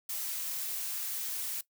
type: noise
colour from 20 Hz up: blue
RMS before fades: -36 dBFS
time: 0.09-1.61 s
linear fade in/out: 5 ms
effects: noise-tail reverb RT60 0.1 s tail -18 dB re dry